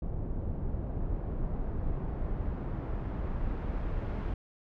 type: noise with low-pass filter sweep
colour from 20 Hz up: brown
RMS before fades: -33 dBFS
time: 0.02-4.34 s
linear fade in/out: 5 ms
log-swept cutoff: 610 to 2100 Hz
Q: 0.73
effects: none